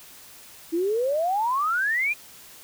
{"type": "exponential sweep", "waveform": "sine", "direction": "up", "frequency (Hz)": [321.1, 2489], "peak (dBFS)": -21, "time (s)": [0.72, 2.14], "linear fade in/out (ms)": 20, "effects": ["white hiss -47 dBFS RMS until 2.63 s"]}